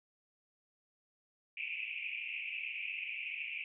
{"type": "band-pass noise", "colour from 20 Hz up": "pink", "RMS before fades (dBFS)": -41, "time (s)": [1.57, 3.64], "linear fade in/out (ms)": 2, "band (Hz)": [2300, 2700], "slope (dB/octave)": 96, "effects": []}